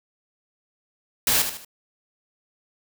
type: noise with echo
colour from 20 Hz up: white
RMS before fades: -20 dBFS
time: 1.27-1.42 s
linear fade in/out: 2 ms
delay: 76 ms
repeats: 3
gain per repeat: -8 dB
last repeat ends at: 1.648 s
effects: none